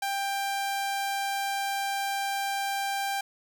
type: tone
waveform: sawtooth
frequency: 791 Hz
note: G5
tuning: 15 cents sharp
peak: -24 dBFS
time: 0.02-3.21 s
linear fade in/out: 5 ms
effects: none